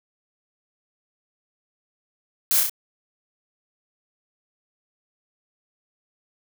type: noise with echo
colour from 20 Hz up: blue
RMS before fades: -20 dBFS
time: 2.51-2.6 s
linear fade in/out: 0 ms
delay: 32 ms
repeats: 3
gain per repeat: -3 dB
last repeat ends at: 2.696 s
effects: none